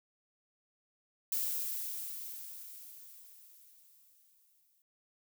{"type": "noise with exponential decay", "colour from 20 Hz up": "violet", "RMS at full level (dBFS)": -33, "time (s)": [1.32, 4.82], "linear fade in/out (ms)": 2, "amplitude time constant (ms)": 760, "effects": []}